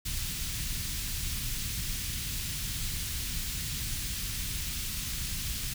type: band-stop noise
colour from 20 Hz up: pink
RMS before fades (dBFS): -34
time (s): 0.05-5.74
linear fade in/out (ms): 10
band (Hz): 130 to 2900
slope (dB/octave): 12
effects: none